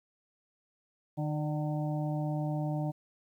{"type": "harmonic tone with a mistuned harmonic", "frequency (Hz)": 151.4, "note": "D#3", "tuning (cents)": -47, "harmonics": [1, 2, 4, 5, 6], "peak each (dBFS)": [-31, -37, -40, -42, -48], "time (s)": [1.17, 2.92], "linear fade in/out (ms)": 20, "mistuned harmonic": 4, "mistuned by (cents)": -24, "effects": ["11-bit"]}